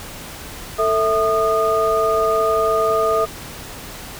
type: tone cluster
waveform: sine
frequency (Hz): 445.4 / 654 / 1226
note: A4 / E5 / D#6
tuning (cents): +21 / -14 / -26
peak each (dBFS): -19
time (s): 0.78-3.26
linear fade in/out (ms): 20
effects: pink hiss -34 dBFS RMS until 4.19 s